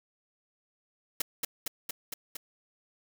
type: noise with echo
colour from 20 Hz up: white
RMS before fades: -29 dBFS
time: 1.2-1.22 s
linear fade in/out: 5 ms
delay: 230 ms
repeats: 5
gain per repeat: -2 dB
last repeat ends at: 2.37 s
effects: none